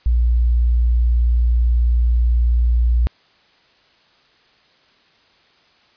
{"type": "tone", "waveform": "sine", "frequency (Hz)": 59.2, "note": "A#1", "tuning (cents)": 27, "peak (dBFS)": -12, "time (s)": [0.06, 3.07], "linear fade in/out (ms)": 0, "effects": ["white hiss -55 dBFS RMS until 5.96 s", "resampled to 11025 Hz"]}